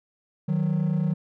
triangle tone pair together, 155.04 / 184.5 Hz, D#3 / F#3, -6 / -5 cents, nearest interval minor third, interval 301 cents, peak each -21 / -22 dBFS, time 0.48-1.14 s, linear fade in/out 10 ms, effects tanh soft clip ceiling -15 dBFS

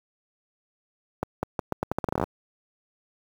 accelerating click train, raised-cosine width 1 ms, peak -11 dBFS, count 16, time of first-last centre 1.23-2.238 s, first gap 200 ms, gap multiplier 0.81, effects high-pass 60 Hz 12 dB/octave + 7-bit

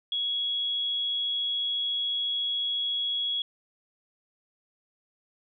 sine tone, 3338 Hz, G#7, 8 cents sharp, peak -26 dBFS, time 0.12-3.42 s, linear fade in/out 2 ms, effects none

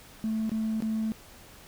triangle tone with dropouts, 220 Hz, A3, in tune, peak -23 dBFS, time 0.24-1.12 s, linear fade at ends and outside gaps 0 ms, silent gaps 0.494-0.517 / 0.804-0.823 s, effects tanh soft clip ceiling -23 dBFS + pink hiss -51 dBFS RMS until 1.67 s

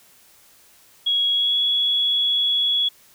sine tone with pitch glide, 3322 to 3366 Hz, G#7 to G#7, 0 to +23 cents, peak -17 dBFS, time 1.06-2.89 s, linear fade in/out 10 ms, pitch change +23 cents, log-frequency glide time 1.32-1.58 s, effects white hiss -53 dBFS RMS until 3.14 s

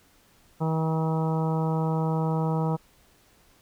harmonic tone, 160 Hz, D#3, 49 cents sharp, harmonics 1 / 2 / 3 / 4 / 5 / 6 / 7 / 8, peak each -24 / -35 / -32 / -38 / -35 / -35 / -45 / -41 dBFS, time 0.6-2.77 s, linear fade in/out 20 ms, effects pink hiss -60 dBFS RMS until 3.61 s

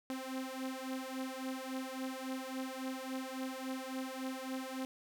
sawtooth beating tone pair, 260 / 263.6 Hz, C4 / C4, -11 / +13 cents, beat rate 3.6 Hz, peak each -38 / -38 dBFS, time 0.1-4.85 s, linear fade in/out 0 ms, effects none

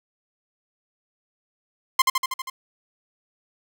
sawtooth tone with echo, 1046.5 Hz, C6, in tune, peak -9 dBFS, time 1.99-2.02 s, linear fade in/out 5 ms, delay 80 ms, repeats 6, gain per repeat -3 dB, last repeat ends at 2.5 s, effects none

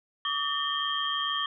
sine tone cluster, 1141 / 1243 / 1806 / 3070 / 3217 Hz, C#6 / D#6 / A6 / G7 / G7, +50 / -2 / +45 / -37 / +44 cents, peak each -32 / -38 / -35 / -37 / -30 dBFS, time 0.25-1.46 s, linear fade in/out 2 ms, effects none

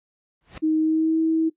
pink noise with exponential growth, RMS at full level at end -34 dBFS, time 0.41-0.58 s, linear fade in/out 1 ms, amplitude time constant 36 ms
sine tone with pitch glide, 313.8 to 322.1 Hz, D#4 to E4, +15 to -40 cents, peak -17 dBFS, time 0.62-1.5 s, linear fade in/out 20 ms, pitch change +45 cents, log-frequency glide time 0.78-1.17 s
effects noise-tail reverb RT60 0.1 s tail -17 dB re dry + resampled to 8000 Hz

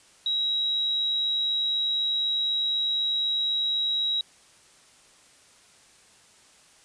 sine tone, 3852 Hz, B7, 44 cents flat, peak -23 dBFS, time 0.26-4.21 s, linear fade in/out 2 ms, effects white hiss -56 dBFS RMS until 6.84 s + resampled to 22050 Hz

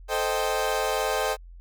30% pulse chord, A half-diminished seventh, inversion none, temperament equal, 440 / 523.3 / 622.3 / 784 Hz, A4 / C5 / Eb5 / G5, 0 / 0 / 0 / 0 cents, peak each -27 dBFS, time 0.08-1.37 s, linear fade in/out 50 ms, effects added 43 Hz sine -42 dBFS peak until 1.6 s

